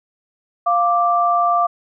sine tone pair together, 698.5 / 1174.7 Hz, F5 / D6, 0 / 0 cents, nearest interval major sixth, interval 900 cents, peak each -16 dBFS, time 0.66-1.67 s, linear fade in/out 10 ms, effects none

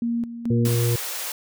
sine tone with tremolo, 234.3 Hz, A#3, 9 cents sharp, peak -21 dBFS, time 0.02-0.75 s, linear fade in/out 2 ms, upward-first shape square, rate 2.3 Hz, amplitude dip 70%
harmonic tone, 118.4 Hz, A#2, 27 cents sharp, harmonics 1 / 3 / 4, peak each -19 / -29 / -28 dBFS, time 0.5-0.96 s, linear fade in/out 5 ms
white high-pass noise, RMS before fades -30 dBFS, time 0.65-1.32 s, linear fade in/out 2 ms, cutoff 420 Hz, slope 24 dB/octave
effects none

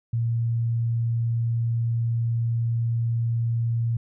sine tone, 116.2 Hz, A#2, 5 cents flat, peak -21 dBFS, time 0.13-3.97 s, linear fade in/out 5 ms, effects none

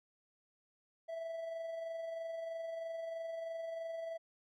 triangle tone with amplitude modulation, 659 Hz, E5, 1 cent flat, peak -36 dBFS, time 1.08-4.18 s, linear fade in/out 20 ms, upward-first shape sine, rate 23.1 Hz, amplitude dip 35%, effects none

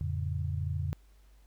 sine chord, F augmented, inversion none, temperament equal with one note detuned, 87.31 / 110 / 141.67 Hz, F2 / A2 / C#3, 0 / 0 / +38 cents, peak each -32 / -38 / -35 dBFS, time 0.01-0.93 s, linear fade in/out 0 ms, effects added 50 Hz sine -56 dBFS peak until 1.46 s + pink hiss -69 dBFS RMS until 1.46 s

